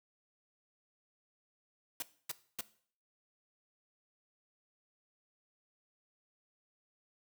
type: noise bursts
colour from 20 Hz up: white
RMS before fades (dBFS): -38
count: 3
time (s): 2-2.609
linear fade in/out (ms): 2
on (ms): 23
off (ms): 270
effects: noise-tail reverb RT60 0.5 s tail -17 dB re dry